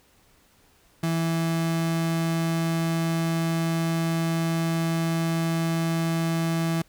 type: tone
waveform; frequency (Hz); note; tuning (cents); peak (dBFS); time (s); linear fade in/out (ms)
35% pulse; 164.81; E3; 0; -21; 1.03-6.82; 5
effects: pink hiss -60 dBFS RMS until 6.88 s